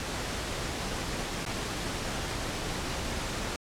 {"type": "noise with dropouts", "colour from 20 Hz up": "pink", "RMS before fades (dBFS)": -34, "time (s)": [0, 3.56], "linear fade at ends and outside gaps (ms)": 1, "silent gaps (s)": [1.452, 1.462], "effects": ["low-pass 8000 Hz 12 dB/octave", "AAC 64 kbps"]}